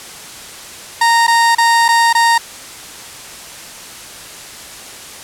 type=tone with dropouts; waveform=30% pulse; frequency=928 Hz; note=A#5; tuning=8 cents flat; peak=-6 dBFS; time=1.01-2.38 s; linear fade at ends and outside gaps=5 ms; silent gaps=1.268-1.278 / 1.55-1.582 / 1.882-1.887 / 2.129-2.149 s; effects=white hiss -32 dBFS RMS until 5.23 s + low-pass 10000 Hz 12 dB/octave